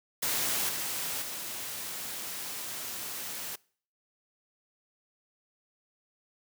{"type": "noise with level steps", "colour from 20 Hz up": "white", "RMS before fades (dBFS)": [-30, -34, -38], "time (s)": [0.22, 3.56], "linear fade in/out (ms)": 10, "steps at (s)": [0.69, 1.22], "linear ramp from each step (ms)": 2, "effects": ["noise-tail reverb RT60 0.5 s tail -24 dB re dry", "high-pass 100 Hz 12 dB/octave"]}